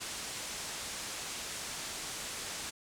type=low-pass noise; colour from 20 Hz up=white; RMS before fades=-41 dBFS; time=0-2.71 s; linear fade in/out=20 ms; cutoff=9000 Hz; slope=24 dB/octave; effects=none